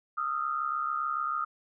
sine tone cluster, 1233 / 1300 / 1371 Hz, D#6 / E6 / F6, -16 / -24 / -32 cents, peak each -30 / -38 / -34 dBFS, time 0.17-1.45 s, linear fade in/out 10 ms, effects none

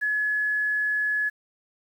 sine tone, 1700 Hz, G#6, 40 cents sharp, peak -22 dBFS, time 0.01-1.3 s, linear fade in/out 20 ms, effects 9-bit

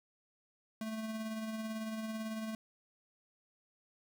square tone with tremolo, 220 Hz, A3, in tune, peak -37 dBFS, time 0.81-2.55 s, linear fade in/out 2 ms, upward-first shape sine, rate 18 Hz, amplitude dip 35%, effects 12-bit

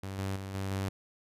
sawtooth tone with level steps, 96.8 Hz, G2, 21 cents flat, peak -33 / -28 / -34 / -29 / -27 dBFS, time 0.03-0.89 s, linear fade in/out 5 ms, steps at 0.18 / 0.36 / 0.54 / 0.71 s, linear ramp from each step 5 ms, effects resampled to 32000 Hz

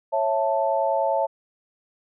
sine chord, A major, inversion first, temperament just, 550 / 660 / 880 Hz, C#5 / E5 / A5, -14 / +2 / 0 cents, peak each -24 dBFS, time 0.12-1.27 s, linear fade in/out 20 ms, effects none

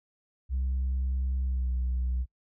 sine tone with pitch glide, 65 to 62.46 Hz, C2 to B1, -11 to +20 cents, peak -24 dBFS, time 0.49-2.26 s, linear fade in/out 50 ms, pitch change -69 cents, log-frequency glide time 1.42-1.71 s, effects noise-tail reverb RT60 0.1 s tail -26 dB re dry + tanh soft clip ceiling -24 dBFS

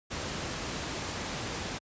pink noise, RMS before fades -35 dBFS, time 0.1-1.79 s, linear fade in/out 20 ms, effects high-pass 60 Hz 12 dB/octave + resampled to 16000 Hz

